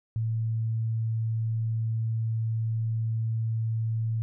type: tone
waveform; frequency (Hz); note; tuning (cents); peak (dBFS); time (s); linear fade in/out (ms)
sine; 112.4; A2; +37; -25; 0.16-4.22; 0
effects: none